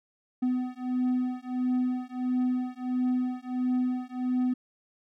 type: beating tone pair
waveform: triangle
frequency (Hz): 251 / 252.5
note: B3 / B3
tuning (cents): +28 / +39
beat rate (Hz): 1.5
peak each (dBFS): -27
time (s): 0.42-4.54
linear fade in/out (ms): 10
effects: none